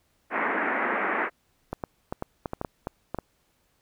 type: band-pass noise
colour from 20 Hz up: white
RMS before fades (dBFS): -27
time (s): 0.3-1.3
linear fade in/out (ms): 50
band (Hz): 210 to 2100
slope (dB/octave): 48
type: clicks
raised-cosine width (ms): 1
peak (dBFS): -16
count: 11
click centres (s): 1.73 / 1.838 / 2.125 / 2.224 / 2.458 / 2.534 / 2.614 / 2.648 / 2.871 / 3.146 / 3.187
effects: pink hiss -69 dBFS RMS until 3.81 s